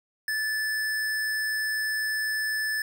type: tone with hard clipping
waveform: sine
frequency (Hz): 1744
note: A6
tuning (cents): -16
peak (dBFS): -27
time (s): 0.28-2.82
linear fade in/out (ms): 2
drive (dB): 18
effects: none